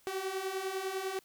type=beating tone pair; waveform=sawtooth; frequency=375.2 / 385.2 Hz; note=F#4 / G4; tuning=+24 / -30 cents; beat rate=10 Hz; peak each=-35 / -32 dBFS; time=0.07-1.19 s; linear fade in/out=0 ms; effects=white hiss -65 dBFS RMS until 1.24 s